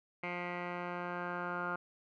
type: tone with low-pass filter sweep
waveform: 10% pulse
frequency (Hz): 176.4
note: F3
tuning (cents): +18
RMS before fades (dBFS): -39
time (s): 0.23-1.76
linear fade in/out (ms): 5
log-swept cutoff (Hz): 2100 to 1400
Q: 9.3
effects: none